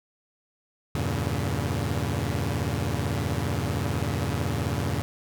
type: chord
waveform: sawtooth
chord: E diminished seventh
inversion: none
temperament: equal with one note detuned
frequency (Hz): 82.41 / 98 / 116.54 / 141.59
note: E2 / G2 / Bb2 / Db3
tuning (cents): 0 / 0 / 0 / +37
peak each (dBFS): -27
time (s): 0.95-5.02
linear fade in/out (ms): 0
effects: none